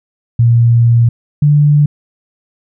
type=tone pair in turn; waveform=sine; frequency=117.6 / 147.1 Hz; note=A#2 / D3; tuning=+16 / +3 cents; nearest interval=major third; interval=387 cents; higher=second; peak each=-5 dBFS; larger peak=neither; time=0.39-1.09 / 1.42-1.86 s; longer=first; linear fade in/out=5 ms; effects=none